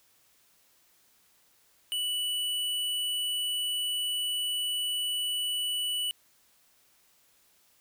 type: tone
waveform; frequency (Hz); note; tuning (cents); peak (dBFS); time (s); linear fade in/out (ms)
square; 2960; F#7; 0; -29; 1.92-6.11; 0
effects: white hiss -65 dBFS RMS until 7.8 s